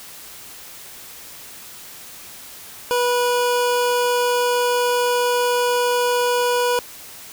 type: tone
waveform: 25% pulse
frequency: 488.4 Hz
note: B4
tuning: 19 cents flat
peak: -13 dBFS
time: 2.91-6.79 s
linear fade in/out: 0 ms
effects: white hiss -39 dBFS RMS until 7.32 s